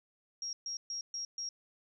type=tone bursts; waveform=sine; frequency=5600 Hz; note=F8; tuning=4 cents sharp; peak=-36 dBFS; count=5; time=0.42-1.49 s; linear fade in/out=2 ms; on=110 ms; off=130 ms; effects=13-bit